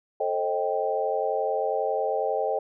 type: chord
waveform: sine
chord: A half-diminished seventh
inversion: none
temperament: equal with one note detuned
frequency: 440 / 532.1 / 622.3 / 784 Hz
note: A4 / C5 / Eb5 / G5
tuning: 0 / +29 / 0 / 0 cents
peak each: -29 dBFS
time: 0.2-2.59 s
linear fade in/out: 5 ms
effects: none